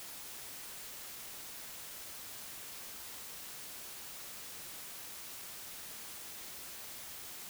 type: silence
effects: white hiss -47 dBFS RMS until 7.49 s